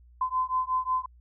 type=beating tone pair; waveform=sine; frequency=1022 / 1027.5 Hz; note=C6 / C6; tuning=-41 / -32 cents; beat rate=5.5 Hz; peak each=-28 dBFS; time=0.21-1.06 s; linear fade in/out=5 ms; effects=added 60 Hz sine -52 dBFS peak until 1.2 s